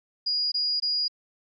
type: tone bursts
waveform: sine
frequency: 4878 Hz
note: D#8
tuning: 35 cents flat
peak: -23 dBFS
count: 3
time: 0.26-1.082 s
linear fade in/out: 10 ms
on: 260 ms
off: 21 ms
effects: none